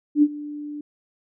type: tone with ADSR envelope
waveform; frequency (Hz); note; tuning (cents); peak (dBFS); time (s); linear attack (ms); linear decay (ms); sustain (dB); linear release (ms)
sine; 295; D4; +8; -10; 0.15-0.81; 74; 51; -20; 4
effects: none